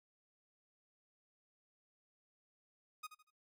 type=tone with echo; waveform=sawtooth; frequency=1244.5 Hz; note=D#6; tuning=in tune; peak=-40 dBFS; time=3.03-3.07 s; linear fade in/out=10 ms; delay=79 ms; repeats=3; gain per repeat=-10 dB; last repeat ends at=3.307 s; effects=noise-tail reverb RT60 0.1 s tail -19 dB re dry

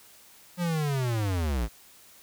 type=linear sweep; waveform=square; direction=down; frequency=180 to 51.3 Hz; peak=-26 dBFS; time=0.57-1.69 s; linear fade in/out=50 ms; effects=white hiss -54 dBFS RMS until 2.22 s

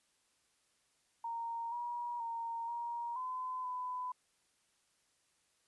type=tone with pitch steps; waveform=sine; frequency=927 / 958 / 924 / 943 / 1017 / 1002 Hz; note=A#5 / A#5 / A#5 / A#5 / C6 / B5; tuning=-10 / +47 / -16 / +20 / -50 / +25 cents; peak=-37 dBFS; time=1.24-4.12 s; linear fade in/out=5 ms; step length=480 ms; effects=white hiss -75 dBFS RMS until 5.67 s + resampled to 24000 Hz

